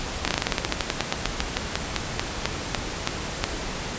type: slowing click train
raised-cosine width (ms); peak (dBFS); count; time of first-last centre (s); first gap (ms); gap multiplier
0.2; -4; 25; 0.25-3.44; 27; 1.12
effects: pink hiss -31 dBFS RMS until 3.98 s + resampled to 16000 Hz